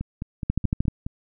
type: two click trains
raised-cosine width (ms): 5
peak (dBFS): -17 / -9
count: 6 / 6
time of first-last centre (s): 0.01-1.065 / 0.5-0.882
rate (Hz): 4.74 / 13.1
effects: none